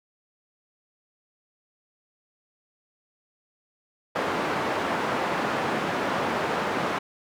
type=band-pass noise; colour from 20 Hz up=white; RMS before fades=-27 dBFS; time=4.15-6.99 s; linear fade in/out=10 ms; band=170 to 1200 Hz; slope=12 dB/octave; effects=none